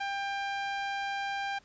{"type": "tone with low-pass filter", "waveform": "5% pulse", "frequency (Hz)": 795, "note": "G5", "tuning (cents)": 24, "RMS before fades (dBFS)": -34, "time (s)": [0, 1.59], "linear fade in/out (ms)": 10, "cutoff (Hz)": 1700, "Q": 0.57, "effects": ["pink hiss -62 dBFS RMS until 1.64 s", "resampled to 16000 Hz"]}